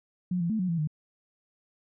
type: tone with pitch steps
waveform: sine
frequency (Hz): 180.1 / 170.1 / 219.6 / 183.3 / 167.7 / 152.5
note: F#3 / F3 / A3 / F#3 / E3 / D#3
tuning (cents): -46 / -45 / -3 / -16 / +30 / -34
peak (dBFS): -25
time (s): 0.31-0.874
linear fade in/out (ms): 5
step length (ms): 94
effects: none